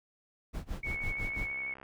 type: noise with tremolo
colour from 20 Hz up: brown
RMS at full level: -35 dBFS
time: 0.53-1.52 s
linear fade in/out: 20 ms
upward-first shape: sine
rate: 6 Hz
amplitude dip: 95%
type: tone with vibrato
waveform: sine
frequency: 2217 Hz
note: C#7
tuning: in tune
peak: -34 dBFS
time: 0.83-1.74 s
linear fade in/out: 5 ms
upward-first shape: sine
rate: 12 Hz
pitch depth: 17 cents each way
type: click train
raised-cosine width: 0.5 ms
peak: -34 dBFS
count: 65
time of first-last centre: 0.87-1.83 s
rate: 66.7 Hz
effects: none